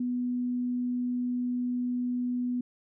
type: tone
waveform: sine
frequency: 246.7 Hz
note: B3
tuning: 2 cents flat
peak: -27 dBFS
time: 0-2.61 s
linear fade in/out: 5 ms
effects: none